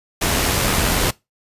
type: noise with amplitude modulation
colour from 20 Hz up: pink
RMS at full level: -17 dBFS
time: 0.21-1.11 s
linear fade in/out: 10 ms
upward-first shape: sine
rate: 87.5 Hz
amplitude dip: 30%
effects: noise-tail reverb RT60 0.2 s tail -21 dB re dry + resampled to 32000 Hz